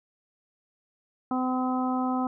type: harmonic tone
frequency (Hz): 255.5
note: C4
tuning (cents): -41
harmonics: 1 / 2 / 3 / 4 / 5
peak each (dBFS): -26 / -38 / -31 / -35 / -35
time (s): 1.31-2.27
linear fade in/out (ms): 2
effects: none